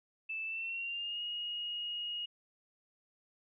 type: tone with pitch glide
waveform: sine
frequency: 2637 to 2876 Hz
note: E7 to F#7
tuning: 0 to -50 cents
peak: -36 dBFS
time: 0.29-2.26 s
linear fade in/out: 10 ms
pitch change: +150 cents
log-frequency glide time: 0.45-1.22 s
effects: none